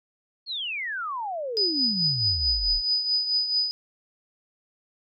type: exponential sweep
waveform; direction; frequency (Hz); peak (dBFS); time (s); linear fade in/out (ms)
sine; down; 4435 to 32; -28; 0.46-2.82; 50
type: tone with tremolo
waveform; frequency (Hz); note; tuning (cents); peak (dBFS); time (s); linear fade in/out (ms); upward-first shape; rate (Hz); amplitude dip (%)
sine; 4978; D#8; 0; -19; 1.57-3.71; 0; triangle; 4.6; 65
effects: none